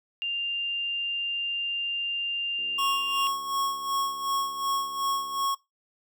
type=tone; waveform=sine; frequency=2794 Hz; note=F7; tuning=in tune; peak=-27 dBFS; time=0.22-3.27 s; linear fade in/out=0 ms
type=click train; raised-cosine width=3 ms; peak=-34 dBFS; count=206; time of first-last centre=2.59-5.449 s; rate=71.7 Hz
type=tone with tremolo; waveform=square; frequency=1100 Hz; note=C#6; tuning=14 cents flat; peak=-25 dBFS; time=2.78-5.55 s; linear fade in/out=10 ms; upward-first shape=sine; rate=2.7 Hz; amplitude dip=65%
effects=noise-tail reverb RT60 0.2 s tail -22 dB re dry + high-pass 400 Hz 12 dB/octave